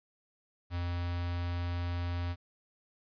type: tone with notch filter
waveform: square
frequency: 87.31 Hz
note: F2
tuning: in tune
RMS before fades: -34 dBFS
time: 0.7-2.36 s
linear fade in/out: 50 ms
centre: 380 Hz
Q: 1.2
effects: resampled to 11025 Hz + 11-bit